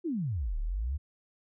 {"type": "exponential two-way sweep", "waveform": "sine", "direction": "down then up", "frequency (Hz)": [370, 34.3, 77.1], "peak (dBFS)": -29, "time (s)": [0.04, 0.98], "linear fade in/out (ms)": 20, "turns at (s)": 0.58, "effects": []}